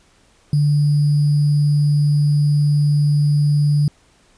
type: tone with sample-and-hold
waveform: sine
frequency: 146.83 Hz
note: D3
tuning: in tune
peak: -12 dBFS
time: 0.53-3.88 s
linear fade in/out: 2 ms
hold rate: 4900 Hz
effects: pink hiss -55 dBFS RMS until 4.37 s + resampled to 22050 Hz